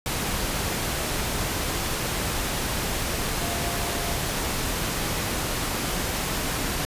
sine tone in noise, 692 Hz, F5, 16 cents flat, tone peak -35 dBFS, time 3.42-4.16 s, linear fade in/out 0 ms, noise pink, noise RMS -27 dBFS, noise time 0.06-6.85 s, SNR -11 dB, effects resampled to 32000 Hz

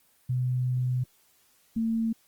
sine tone pair in turn, 126.2 / 225.8 Hz, B2 / A3, +38 / +45 cents, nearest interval minor seventh, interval 1007 cents, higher second, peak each -24 dBFS, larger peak neither, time 0.29-1.04 / 1.76-2.13 s, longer first, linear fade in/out 10 ms, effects white hiss -64 dBFS RMS until 2.27 s + Opus 24 kbps

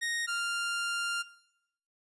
sawtooth tone pair in turn, 1864.7 / 1395.9 Hz, A#6 / F6, 0 / -1 cents, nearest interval perfect fourth, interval 501 cents, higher first, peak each -27 dBFS, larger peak neither, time 0.01-0.27 / 0.27-1.23 s, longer second, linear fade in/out 20 ms, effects noise-tail reverb RT60 0.8 s tail -17 dB re dry + resampled to 24000 Hz

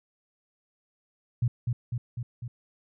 sine tone with echo, 120 Hz, B2, 49 cents flat, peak -21 dBFS, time 1.42-1.48 s, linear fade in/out 5 ms, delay 250 ms, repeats 4, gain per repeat -3 dB, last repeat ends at 2.48 s, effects none

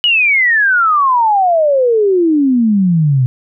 sine exponential sweep, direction down, 2960 to 123.47 Hz, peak -8 dBFS, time 0.04-3.26 s, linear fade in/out 0 ms, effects none

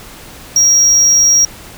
triangle tone, 5650 Hz, F8, 19 cents sharp, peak -5 dBFS, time 0.56-1.45 s, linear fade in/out 2 ms, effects pink hiss -34 dBFS RMS until 1.77 s

